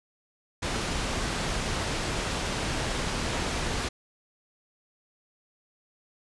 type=low-pass noise; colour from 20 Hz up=pink; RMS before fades=-30 dBFS; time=0.62-3.89 s; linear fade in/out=10 ms; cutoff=7100 Hz; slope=12 dB/octave; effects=resampled to 24000 Hz